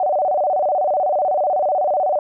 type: tone with vibrato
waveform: sine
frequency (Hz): 666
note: E5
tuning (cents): +18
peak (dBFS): -15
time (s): 0-2.19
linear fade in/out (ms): 2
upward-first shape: square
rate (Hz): 16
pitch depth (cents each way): 200
effects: none